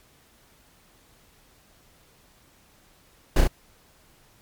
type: noise with echo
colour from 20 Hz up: brown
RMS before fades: -17 dBFS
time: 3.36-3.41 s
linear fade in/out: 5 ms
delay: 33 ms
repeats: 2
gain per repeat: -2 dB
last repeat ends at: 3.476 s
effects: pink hiss -58 dBFS RMS until 4.41 s + MP3 96 kbps